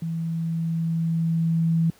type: tone with level ramp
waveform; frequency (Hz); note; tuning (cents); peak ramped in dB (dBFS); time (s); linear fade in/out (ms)
sine; 164.6; E3; -2; -25 to -17; 0.02-1.9; 2
effects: pink hiss -55 dBFS RMS until 1.99 s + high-pass 80 Hz 12 dB/octave